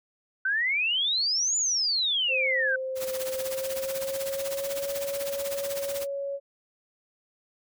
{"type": "exponential two-way sweep", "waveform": "sine", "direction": "up then down", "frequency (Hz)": [1506, 7100, 1506], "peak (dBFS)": -23, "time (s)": [0.45, 2.76], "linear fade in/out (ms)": 5, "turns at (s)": 1.57}
{"type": "tone with pitch glide", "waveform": "sine", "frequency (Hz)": [523.3, 557.6], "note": ["C5", "C#5"], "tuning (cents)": [0, 10], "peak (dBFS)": -29, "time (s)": [2.28, 6.4], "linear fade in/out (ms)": 50, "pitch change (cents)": 110, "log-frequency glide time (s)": [3.26, 4.85]}
{"type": "noise with tremolo", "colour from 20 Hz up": "white", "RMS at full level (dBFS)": -34, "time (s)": [2.95, 6.07], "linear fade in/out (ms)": 50, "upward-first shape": "sine", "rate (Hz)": 16, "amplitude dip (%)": 75}
{"effects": []}